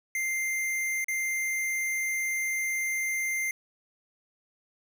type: tone with dropouts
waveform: square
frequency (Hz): 2094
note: C7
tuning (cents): +1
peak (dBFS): -28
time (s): 0.15-3.51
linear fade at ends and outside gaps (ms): 2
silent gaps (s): 1.044-1.083
effects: none